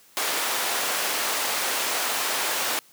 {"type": "high-pass noise", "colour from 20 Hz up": "pink", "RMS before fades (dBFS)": -26, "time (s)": [0.17, 2.79], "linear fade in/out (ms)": 0, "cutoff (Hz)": 630, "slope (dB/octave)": 12, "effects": ["white hiss -55 dBFS RMS until 2.92 s", "high-pass 100 Hz 12 dB/octave"]}